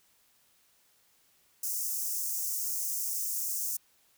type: high-pass noise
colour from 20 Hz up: white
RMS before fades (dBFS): -33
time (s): 1.63-3.77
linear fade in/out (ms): 5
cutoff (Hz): 5600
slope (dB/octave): 48
effects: white hiss -67 dBFS RMS until 4.17 s